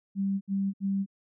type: tone bursts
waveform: sine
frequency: 196 Hz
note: G3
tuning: in tune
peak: -25 dBFS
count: 3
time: 0.15-1.062 s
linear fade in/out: 50 ms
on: 260 ms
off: 66 ms
effects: none